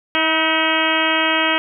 harmonic tone with a mistuned harmonic, 319.9 Hz, D#4, 48 cents sharp, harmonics 1 / 2 / 3 / 4 / 5 / 6 / 7 / 8 / 9 / 10, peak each -24 / -24 / -24 / -24 / -24 / -24 / -24 / -24 / -24 / -24 dBFS, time 0.15-1.58 s, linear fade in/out 0 ms, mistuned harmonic 5, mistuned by -51 cents, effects none

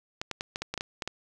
clicks, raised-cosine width 0.2 ms, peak -15 dBFS, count 10, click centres 0.215 / 0.313 / 0.409 / 0.559 / 0.62 / 0.74 / 0.777 / 0.809 / 1.022 / 1.076 s, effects none

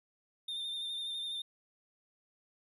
triangle tone with vibrato, 3617 Hz, A7, 47 cents sharp, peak -35 dBFS, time 0.48-1.42 s, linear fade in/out 5 ms, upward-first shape sine, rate 12 Hz, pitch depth 31 cents each way, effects none

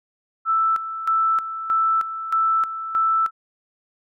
sine tone with tremolo, 1322 Hz, E6, 5 cents sharp, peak -16 dBFS, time 0.45-3.31 s, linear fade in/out 50 ms, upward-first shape square, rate 1.6 Hz, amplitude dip 70%, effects none

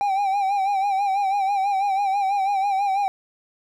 triangle tone with vibrato, 790 Hz, G5, 13 cents sharp, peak -17 dBFS, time 0.01-3.08 s, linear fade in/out 0 ms, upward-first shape sine, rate 6.1 Hz, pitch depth 66 cents each way, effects none

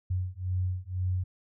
sine beating tone pair, 90.8 / 92.8 Hz, F#2 / F#2, -32 / +6 cents, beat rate 2 Hz, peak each -31 dBFS, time 0.1-1.24 s, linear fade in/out 10 ms, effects none

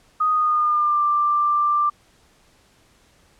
sine tone with pitch glide, 1244.5 to 1182.1 Hz, D#6 to D6, 0 to +11 cents, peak -16 dBFS, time 0.2-1.9 s, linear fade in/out 10 ms, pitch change -89 cents, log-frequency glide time 0.31-1.03 s, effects pink hiss -57 dBFS RMS until 3.39 s + low-pass 10000 Hz 12 dB/octave

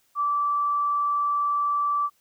sine tone, 1162 Hz, D6, 19 cents flat, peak -21 dBFS, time 0.15-2.1 s, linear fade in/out 50 ms, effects white hiss -66 dBFS RMS until 2.2 s

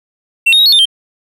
triangle tone with pitch steps, 2706 / 3718 / 3809 / 4348 / 3599 / 3149 Hz, E7 / A#7 / A#7 / C#8 / A7 / G7, +45 / -5 / +37 / -34 / +38 / +7 cents, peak -4 dBFS, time 0.46-0.856 s, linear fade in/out 10 ms, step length 66 ms, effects none

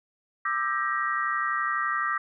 sine chord, E half-diminished seventh, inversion third, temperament just, 1186.7 / 1318.5 / 1582.2 / 1898.7 Hz, D6 / E6 / G6 / Bb6, +18 / 0 / +16 / +31 cents, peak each -28 / -31 / -33 / -30 dBFS, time 0.45-2.18 s, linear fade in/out 5 ms, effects none

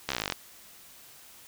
slowing click train, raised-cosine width 0.2 ms, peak -11 dBFS, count 14, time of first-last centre 0.09-0.323 s, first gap 14 ms, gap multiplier 1.04, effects white hiss -52 dBFS RMS until 1.47 s

